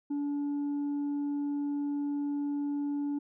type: tone with tanh clipping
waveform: triangle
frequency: 287.7 Hz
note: D4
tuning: 36 cents flat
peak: -30 dBFS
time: 0.1-3.19 s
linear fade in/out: 10 ms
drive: 7 dB
effects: none